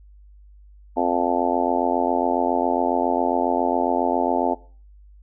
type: harmonic tone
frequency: 87.31 Hz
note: F2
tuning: in tune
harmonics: 3 / 4 / 5 / 6 / 7 / 8 / 9 / 10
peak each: -25 / -27 / -28 / -30 / -27 / -25 / -28 / -25 dBFS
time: 0.96-4.55 s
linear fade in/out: 20 ms
effects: noise-tail reverb RT60 0.4 s tail -19 dB re dry + added 50 Hz sine -45 dBFS peak until 5.22 s